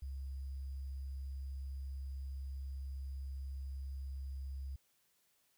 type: tone with sample-and-hold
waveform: sine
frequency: 67.5 Hz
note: C#2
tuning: 45 cents flat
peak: -40 dBFS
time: 0.02-4.76 s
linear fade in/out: 5 ms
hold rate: 4900 Hz
effects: white hiss -75 dBFS RMS until 5.57 s